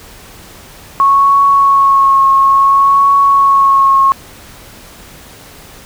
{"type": "tone with vibrato", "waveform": "sine", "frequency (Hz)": 1100, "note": "C#6", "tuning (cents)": -14, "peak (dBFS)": -5, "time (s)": [1, 4.12], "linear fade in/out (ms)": 0, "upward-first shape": "triangle", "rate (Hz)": 0.58, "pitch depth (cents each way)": 23, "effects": ["pink hiss -36 dBFS RMS until 5.85 s"]}